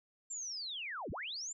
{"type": "linear two-way sweep", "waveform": "sine", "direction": "down then up", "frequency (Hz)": [7459, 35.4, 7459], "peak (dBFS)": -39, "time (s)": [0.3, 1.53], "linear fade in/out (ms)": 10, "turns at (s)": 1.11, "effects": []}